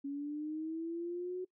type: linear sweep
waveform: sine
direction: up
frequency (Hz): 277.2 to 370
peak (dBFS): -36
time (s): 0.04-1.45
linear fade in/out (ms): 10
effects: noise-tail reverb RT60 0.1 s tail -22 dB re dry